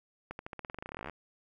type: accelerating click train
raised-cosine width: 0.5 ms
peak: -25 dBFS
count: 23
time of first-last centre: 0.31-1.097 s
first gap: 81 ms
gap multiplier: 0.91
effects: 11-bit